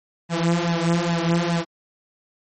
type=tone with flanger; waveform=sawtooth; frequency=169.5 Hz; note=E3; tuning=49 cents sharp; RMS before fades=-21 dBFS; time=0.29-1.65 s; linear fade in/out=50 ms; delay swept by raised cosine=1.1 to 5.8 ms; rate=2.4 Hz; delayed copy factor=+0.8; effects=MP3 32 kbps